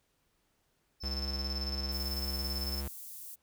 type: tone with tremolo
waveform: triangle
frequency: 5274 Hz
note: E8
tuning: in tune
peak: -33 dBFS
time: 1-2.83 s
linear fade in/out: 50 ms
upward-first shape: square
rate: 18 Hz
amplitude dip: 60%
type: tone with pitch glide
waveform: square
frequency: 68.7 to 69.42 Hz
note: C#2 to C#2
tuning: -15 to +3 cents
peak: -36 dBFS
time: 1.03-2.88 s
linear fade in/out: 5 ms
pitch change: +18 cents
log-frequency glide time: 2.48-2.66 s
type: high-pass noise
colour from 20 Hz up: white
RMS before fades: -46 dBFS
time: 1.91-3.36 s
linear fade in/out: 20 ms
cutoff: 9500 Hz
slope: 12 dB/octave
effects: pink hiss -75 dBFS RMS until 3.42 s